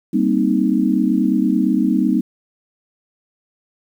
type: chord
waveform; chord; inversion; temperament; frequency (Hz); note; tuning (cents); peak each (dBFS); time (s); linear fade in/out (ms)
sine; C minor seventh; second; equal; 196 / 233.1 / 261.6 / 311.1; G3 / Bb3 / C4 / Eb4; 0 / 0 / 0 / 0; -19; 0.13-2.21; 10
effects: 8-bit